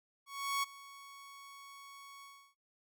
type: tone with ADSR envelope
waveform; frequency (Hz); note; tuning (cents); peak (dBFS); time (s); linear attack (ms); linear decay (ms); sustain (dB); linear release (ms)
sawtooth; 1112; C#6; +5; -27; 0.26-2.55; 370; 16; -20; 320
effects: noise-tail reverb RT60 0.2 s tail -23 dB re dry